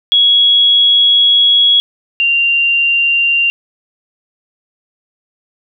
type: tone pair in turn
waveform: sine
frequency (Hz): 3335 / 2776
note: G#7 / F7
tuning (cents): +7 / -11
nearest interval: minor third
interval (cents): 318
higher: first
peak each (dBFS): -6 / -9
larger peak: first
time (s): 0.12-1.8 / 2.2-3.5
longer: first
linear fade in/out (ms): 0
effects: none